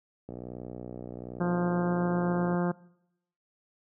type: click train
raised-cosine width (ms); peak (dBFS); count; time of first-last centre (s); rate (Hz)
2; -26; 139; 0.29-2.545; 61.2
type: harmonic tone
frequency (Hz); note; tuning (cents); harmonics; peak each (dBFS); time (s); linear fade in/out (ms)
175.8; F3; +12; 1 / 2 / 3 / 4 / 5 / 6 / 7 / 8 / 9; -26 / -32 / -36 / -38 / -40 / -42 / -43 / -44 / -45; 1.4-2.72; 10
effects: noise-tail reverb RT60 0.8 s tail -22 dB re dry + high-pass 100 Hz 12 dB/octave